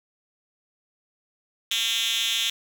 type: tone with high-pass filter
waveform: 5% pulse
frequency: 227.9 Hz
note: A#3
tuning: 39 cents flat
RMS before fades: -25 dBFS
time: 1.71-2.5 s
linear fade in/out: 2 ms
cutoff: 3500 Hz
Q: 5.3
effects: none